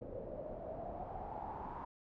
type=noise with low-pass filter sweep; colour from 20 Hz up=pink; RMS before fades=-45 dBFS; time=0.01-1.85 s; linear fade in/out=10 ms; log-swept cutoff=510 to 970 Hz; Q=6.8; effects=none